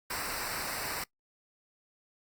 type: noise with comb filter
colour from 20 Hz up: pink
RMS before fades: -36 dBFS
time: 0.1-1.04 s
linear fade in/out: 5 ms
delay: 0.3 ms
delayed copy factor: -0.75
effects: noise-tail reverb RT60 0.1 s tail -23 dB re dry + Opus 48 kbps